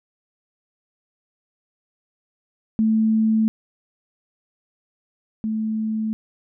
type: tone pair in turn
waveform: sine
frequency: 220 / 218.7 Hz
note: A3 / A3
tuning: 0 / -10 cents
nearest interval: unison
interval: 10 cents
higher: first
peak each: -15 / -21 dBFS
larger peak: first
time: 2.79-3.48 / 5.44-6.13 s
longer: neither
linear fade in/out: 0 ms
effects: none